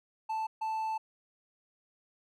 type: tone bursts at uneven times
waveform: triangle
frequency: 880 Hz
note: A5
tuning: in tune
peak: -29 dBFS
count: 2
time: 0.29-0.47 / 0.61-0.98 s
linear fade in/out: 10 ms
effects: none